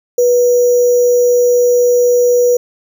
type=tone with sample-and-hold; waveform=sine; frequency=488 Hz; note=B4; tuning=21 cents flat; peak=-7 dBFS; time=0.18-2.57 s; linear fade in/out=5 ms; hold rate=6300 Hz; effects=none